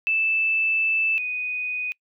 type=tone pair in turn; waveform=sine; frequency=2637 / 2489 Hz; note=E7 / D#7; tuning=0 / 0 cents; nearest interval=minor second; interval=100 cents; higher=first; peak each=-19 / -25 dBFS; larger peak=first; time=0.07-1.18 / 1.18-1.92 s; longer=first; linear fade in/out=0 ms; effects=noise-tail reverb RT60 0.1 s tail -25 dB re dry